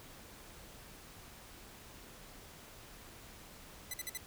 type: tone bursts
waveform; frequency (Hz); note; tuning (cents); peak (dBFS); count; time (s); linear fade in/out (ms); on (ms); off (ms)
5% pulse; 2008; B6; +28; -28; 4; 3.91-4.174; 2; 27; 52
effects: pink hiss -54 dBFS RMS until 4.26 s